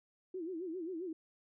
sine tone with vibrato, 346.8 Hz, F4, 12 cents flat, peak -38 dBFS, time 0.34-1.13 s, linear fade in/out 5 ms, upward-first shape sine, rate 7.5 Hz, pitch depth 160 cents each way, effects none

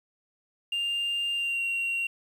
sine tone with pitch glide, 2799 to 2751 Hz, F7 to F7, +3 to -27 cents, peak -24 dBFS, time 0.72-2.07 s, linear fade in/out 5 ms, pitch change -30 cents, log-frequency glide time 1.34-1.63 s, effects tanh soft clip ceiling -25 dBFS + 9-bit

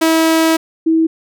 sawtooth / sine tone pair in turn, 323.5 / 323.5 Hz, E4 / E4, -32 / -32 cents, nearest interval unison, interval 0 cents, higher neither, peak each -6 / -9 dBFS, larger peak first, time 0.01-0.57 / 0.86-1.07 s, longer first, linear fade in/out 10 ms, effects none

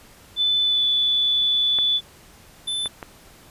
sine tone with pitch glide, 3505 to 3469 Hz, A7 to A7, -7 to -25 cents, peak -17 dBFS, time 0.36-2.01 s, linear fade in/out 50 ms, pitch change -18 cents, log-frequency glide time 0.61-0.85 s
clicks, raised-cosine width 0.5 ms, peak -17 dBFS, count 3, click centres 1.787 / 2.859 / 3.028 s
square tone, 3520 Hz, A7, in tune, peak -24 dBFS, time 2.67-2.88 s, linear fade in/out 10 ms
effects pink hiss -49 dBFS RMS until 3.5 s + resampled to 32000 Hz

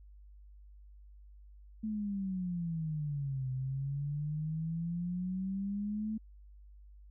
sine exponential two-way sweep, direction down then up, 220 to 128.5 to 220 Hz, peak -33 dBFS, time 1.83-6.18 s, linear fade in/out 10 ms, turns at 3.5 s, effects added 50 Hz sine -52 dBFS peak until 7.1 s

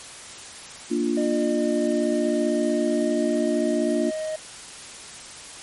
sine chord, Bb major, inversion none, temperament equal, 233.1 / 293.7 / 349.2 Hz, Bb3 / D4 / F4, 0 / 0 / 0 cents, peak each -25 dBFS, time 0.9-4.11 s, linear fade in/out 20 ms
triangle tone with pitch glide, 607 to 625.1 Hz, D#5 to D#5, -43 to +8 cents, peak -24 dBFS, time 1.17-4.36 s, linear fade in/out 5 ms, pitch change +51 cents, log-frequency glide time 1.48-3.98 s
effects white hiss -40 dBFS RMS until 5.62 s + MP3 48 kbps

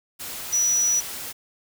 sine tone in noise, 5880 Hz, F#8, 12 cents flat, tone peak -18 dBFS, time 0.52-1.01 s, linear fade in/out 20 ms, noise white, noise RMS -34 dBFS, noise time 0.19-1.33 s, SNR +13 dB, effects none

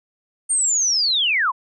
sine linear sweep, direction down, 8880 to 924 Hz, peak -16 dBFS, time 0.49-1.52 s, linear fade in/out 20 ms, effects none

